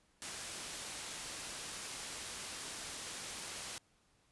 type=low-pass noise; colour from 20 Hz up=white; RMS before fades=-45 dBFS; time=0.22-3.78 s; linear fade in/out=0 ms; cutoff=10000 Hz; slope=12 dB/octave; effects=pink hiss -72 dBFS RMS until 4.31 s + resampled to 24000 Hz